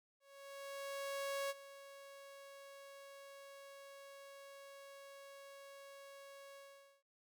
sawtooth tone with ADSR envelope, 554.4 Hz, C#5, in tune, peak -34 dBFS, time 0.2-7.03 s, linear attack 1300 ms, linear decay 32 ms, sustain -16 dB, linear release 470 ms, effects none

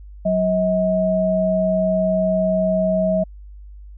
sine tone pair together, 185.48 / 637 Hz, F#3 / D#5, +5 / +41 cents, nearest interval octave + major sixth, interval 2136 cents, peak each -20 / -17 dBFS, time 0.25-3.24 s, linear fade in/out 10 ms, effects added 50 Hz sine -36 dBFS peak until 3.97 s

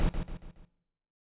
brown noise with echo, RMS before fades -25 dBFS, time 0-0.09 s, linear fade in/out 0 ms, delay 140 ms, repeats 4, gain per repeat -7 dB, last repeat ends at 0.65 s, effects noise-tail reverb RT60 0.9 s tail -18 dB re dry + resampled to 8000 Hz

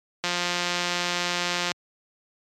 click train, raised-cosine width 0.2 ms, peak -8 dBFS, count 261, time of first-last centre 0.24-1.717 s, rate 176 Hz, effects high-pass 100 Hz 12 dB/octave + MP3 96 kbps

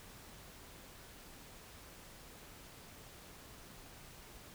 silence, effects pink hiss -55 dBFS RMS until 4.54 s

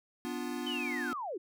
square chord, B diminished, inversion none, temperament equal with one note detuned, 246.9 / 291.6 / 349.2 Hz, B3 / D4 / F4, 0 / -12 / 0 cents, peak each -39 / -41 / -41 dBFS, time 0.25-1.13 s, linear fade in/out 0 ms
sine linear sweep, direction down, 3136 to 311.1 Hz, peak -35 dBFS, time 0.66-1.38 s, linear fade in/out 10 ms
effects none

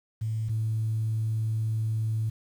sine tone pair in turn, 110.4 / 110.4 Hz, A2 / A2, +6 / +6 cents, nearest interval unison, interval 0 cents, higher neither, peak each -26 / -24 dBFS, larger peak second, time 0.21-0.49 / 0.49-2.3 s, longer second, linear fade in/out 10 ms, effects tanh soft clip ceiling -20 dBFS + 9-bit

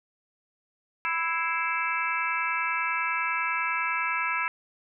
harmonic tone with a mistuned harmonic, 330 Hz, E4, 2 cents sharp, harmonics 3 / 4 / 5 / 6 / 7 / 8, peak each -32 / -31 / -33 / -35 / -32 / -33 dBFS, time 1.05-4.48 s, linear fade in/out 0 ms, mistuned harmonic 6, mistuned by +110 cents, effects none

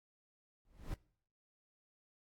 brown noise with exponential growth, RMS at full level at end -36 dBFS, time 0.65-0.94 s, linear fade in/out 1 ms, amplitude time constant 62 ms, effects noise-tail reverb RT60 0.6 s tail -23 dB re dry + AAC 64 kbps

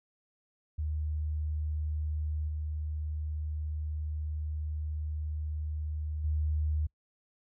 sine tone with level steps, 76.4 Hz, D#2, 31 cents flat, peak -30 / -32 / -27 dBFS, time 0.78-6.87 s, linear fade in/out 10 ms, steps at 2.48 / 6.24 s, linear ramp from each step 5 ms, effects noise-tail reverb RT60 0.1 s tail -26 dB re dry

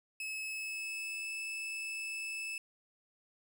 40% pulse tone with pitch glide, 2586 to 2621 Hz, E7 to E7, -34 to -11 cents, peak -37 dBFS, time 0.2-2.58 s, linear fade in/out 2 ms, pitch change +23 cents, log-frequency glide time 0.45-1.27 s, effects none

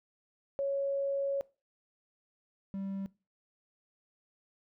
sine / triangle tone pair in turn, 554.4 / 194.99 Hz, C#5 / G3, 0 / -9 cents, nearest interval octave + tritone, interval 1809 cents, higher first, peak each -29 / -33 dBFS, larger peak first, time 0.59-1.41 / 2.74-3.06 s, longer first, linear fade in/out 0 ms, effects noise-tail reverb RT60 0.3 s tail -21 dB re dry

